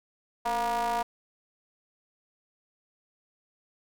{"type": "ring-modulated tone", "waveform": "square", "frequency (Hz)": 121.9, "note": "B2", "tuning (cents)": -22, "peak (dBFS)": -24, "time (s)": [0.45, 1.03], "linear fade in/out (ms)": 10, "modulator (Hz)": 826, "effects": []}